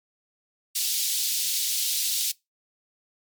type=high-pass noise; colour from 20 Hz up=pink; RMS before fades=-26 dBFS; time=0.75-2.32 s; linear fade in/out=10 ms; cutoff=3500 Hz; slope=24 dB/octave; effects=noise-tail reverb RT60 0.2 s tail -23 dB re dry + MP3 96 kbps